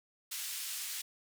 white band-pass noise, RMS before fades -40 dBFS, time 0.31-1.02 s, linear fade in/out 10 ms, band 2100 to 13000 Hz, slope 12 dB/octave, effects none

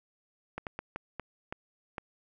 slowing click train, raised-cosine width 0.5 ms, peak -21 dBFS, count 7, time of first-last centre 0.58-1.982 s, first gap 88 ms, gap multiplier 1.39, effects none

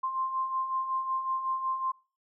sine beating tone pair, 1046.5 / 1051.9 Hz, C6 / C6, 0 / +9 cents, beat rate 5.4 Hz, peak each -37 / -29 dBFS, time 0.03-1.92 s, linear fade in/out 10 ms, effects noise-tail reverb RT60 0.4 s tail -24 dB re dry

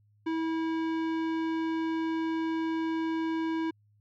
sine tone with tanh clipping, 324.3 Hz, E4, 28 cents flat, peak -30 dBFS, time 0.26-3.71 s, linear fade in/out 10 ms, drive 17 dB, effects added 104 Hz sine -62 dBFS peak until 4 s

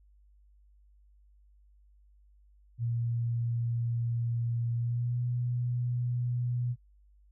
sine tone with pitch glide, 117.6 to 122.17 Hz, A#2 to B2, +16 to -18 cents, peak -28 dBFS, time 2.78-6.76 s, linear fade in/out 50 ms, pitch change +66 cents, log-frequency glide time 4.75-5.19 s, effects noise-tail reverb RT60 0.1 s tail -24 dB re dry + added 50 Hz sine -58 dBFS peak until 7.31 s

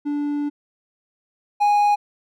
triangle tone pair in turn, 291.2 / 825.5 Hz, D4 / G#5, -15 / -11 cents, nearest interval octave + tritone, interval 1804 cents, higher second, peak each -19 / -12 dBFS, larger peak second, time 0.05-0.5 / 1.6-1.96 s, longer first, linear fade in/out 20 ms, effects none

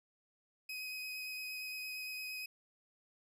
30% pulse tone with vibrato, 2520 Hz, D#7, 21 cents sharp, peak -38 dBFS, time 0.69-2.46 s, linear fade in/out 5 ms, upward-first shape sine, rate 8.7 Hz, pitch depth 12 cents each way, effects none

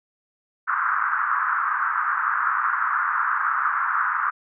white band-pass noise, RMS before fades -23 dBFS, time 0.67-4.31 s, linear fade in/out 20 ms, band 1100 to 1500 Hz, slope 48 dB/octave, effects none

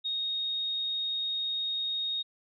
sine tone, 3729 Hz, A#7, in tune, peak -29 dBFS, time 0.04-2.23 s, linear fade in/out 20 ms, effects none

